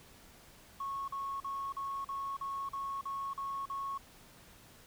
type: tone bursts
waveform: triangle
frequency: 1100 Hz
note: C#6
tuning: 14 cents flat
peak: -32 dBFS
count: 10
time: 0.8-3.978 s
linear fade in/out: 5 ms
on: 280 ms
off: 42 ms
effects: tanh soft clip ceiling -33 dBFS + pink hiss -58 dBFS RMS until 4.86 s